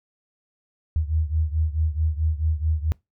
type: beating tone pair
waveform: sine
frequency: 77.2 / 81.8 Hz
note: D#2 / E2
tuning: -13 / -13 cents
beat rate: 4.6 Hz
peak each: -22 / -25 dBFS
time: 0.96-2.92 s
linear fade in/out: 0 ms
effects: noise-tail reverb RT60 0.2 s tail -24 dB re dry